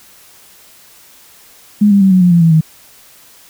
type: tone with pitch steps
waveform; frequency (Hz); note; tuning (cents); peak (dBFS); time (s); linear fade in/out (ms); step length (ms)
sine; 207.7 / 199.82 / 192.23 / 184.93 / 177.91 / 171.16 / 164.66 / 158.41; G#3 / G3 / G3 / F#3 / F3 / F3 / E3 / D#3; 0 / +33 / -34 / -1 / +32 / -35 / -2 / +31; -5; 1.81-2.61; 10; 100
effects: white hiss -43 dBFS RMS until 3.49 s